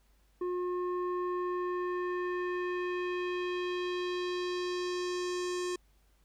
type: tone with low-pass filter sweep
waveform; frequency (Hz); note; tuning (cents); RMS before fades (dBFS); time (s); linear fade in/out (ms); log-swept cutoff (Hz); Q
square; 358.6; F4; +46; -34; 0.41-5.76; 5; 810 to 7600; 1.8
effects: added 50 Hz sine -64 dBFS peak until 6.24 s + pink hiss -72 dBFS RMS until 6.24 s